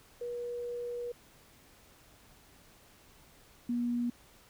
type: tone pair in turn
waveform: sine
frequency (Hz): 481.6 / 240.3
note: B4 / B3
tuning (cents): -44 / -47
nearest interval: octave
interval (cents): 1203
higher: first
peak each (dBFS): -35 / -29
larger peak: second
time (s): 0.21-1.12 / 3.69-4.1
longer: first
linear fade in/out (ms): 5
effects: pink hiss -60 dBFS RMS until 4.49 s